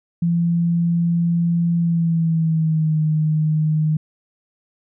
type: tone with pitch glide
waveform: sine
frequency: 170 to 154.99 Hz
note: F3 to D#3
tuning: -46 to -6 cents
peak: -15 dBFS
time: 0.22-3.97 s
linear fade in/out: 5 ms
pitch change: -160 cents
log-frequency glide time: 1.77-3 s
effects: none